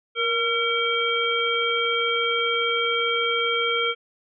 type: harmonic tone with a mistuned harmonic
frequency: 456.5 Hz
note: A#4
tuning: 36 cents flat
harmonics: 1 / 3 / 5 / 7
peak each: -26 / -26 / -26 / -26 dBFS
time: 0.15-3.95 s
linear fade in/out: 50 ms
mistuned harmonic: 1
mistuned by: +48 cents
effects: none